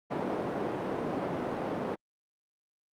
white band-pass noise, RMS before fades -33 dBFS, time 0.1-1.96 s, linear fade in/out 20 ms, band 190 to 580 Hz, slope 12 dB/octave, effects Opus 48 kbps

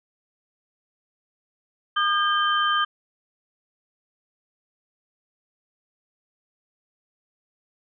sine tone cluster, 1216 / 1606 / 3108 Hz, D#6 / G6 / G7, -40 / +41 / -16 cents, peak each -21 / -25 / -26 dBFS, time 1.96-2.85 s, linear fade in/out 10 ms, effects none

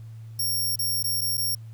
10% pulse tone with dropouts, 5540 Hz, F8, 15 cents flat, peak -18 dBFS, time 0.39-1.55 s, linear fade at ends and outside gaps 5 ms, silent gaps 0.758-0.79 / 1.028-1.041 / 1.21-1.215 / 1.372-1.378 s, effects added 112 Hz sine -38 dBFS peak until 1.73 s + pink hiss -62 dBFS RMS until 1.73 s

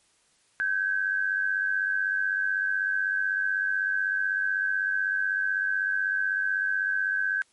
sine tone pair together, 1548 / 1644 Hz, G6 / G#6, -22 / -18 cents, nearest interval minor second, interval 104 cents, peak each -25 / -29 dBFS, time 0.6-7.42 s, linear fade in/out 0 ms, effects white hiss -65 dBFS RMS until 7.52 s + MP3 48 kbps

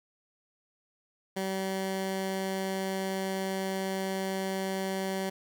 15% pulse tone, 191.4 Hz, G3, 41 cents flat, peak -24 dBFS, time 1.36-5.3 s, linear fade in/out 10 ms, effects none

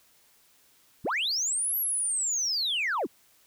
sine linear two-way sweep, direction up then down, 55 to 11840 to 165.7 Hz, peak -24 dBFS, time 1.04-3.07 s, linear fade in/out 20 ms, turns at 1.77 s, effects tanh soft clip ceiling -23 dBFS + white hiss -62 dBFS RMS until 3.46 s

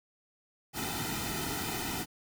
pink noise with comb filter, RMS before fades -35 dBFS, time 0.73-2.06 s, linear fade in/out 50 ms, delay 1.8 ms, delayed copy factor -1, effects none

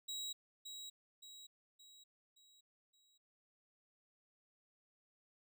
30% pulse tone with echo, 3851 Hz, B7, 44 cents flat, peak -39 dBFS, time 0.08-0.33 s, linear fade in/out 10 ms, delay 570 ms, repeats 5, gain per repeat -6 dB, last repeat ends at 3.18 s, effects none

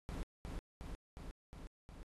brown noise with echo, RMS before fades -42 dBFS, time 0.09-0.23 s, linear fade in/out 0 ms, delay 360 ms, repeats 5, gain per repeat -2 dB, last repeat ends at 2.03 s, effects AAC 32 kbps

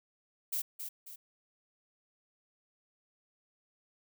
violet noise with echo, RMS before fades -34 dBFS, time 0.52-0.62 s, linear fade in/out 10 ms, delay 270 ms, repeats 2, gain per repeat -7 dB, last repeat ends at 1.16 s, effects none

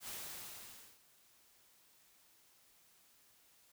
white noise with ADSR envelope, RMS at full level -45 dBFS, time 0-3.72 s, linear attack 78 ms, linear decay 900 ms, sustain -23 dB, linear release 5 ms, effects none

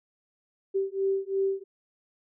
sine beating tone pair, 387.4 / 390.3 Hz, G4 / G4, -20 / -8 cents, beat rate 2.9 Hz, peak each -28 dBFS, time 0.74-1.64 s, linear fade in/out 20 ms, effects none

